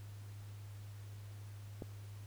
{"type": "click", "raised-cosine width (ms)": 2, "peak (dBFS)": -29, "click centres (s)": 1.822, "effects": ["added 102 Hz sine -47 dBFS peak until 2.26 s", "pink hiss -62 dBFS RMS until 2.26 s"]}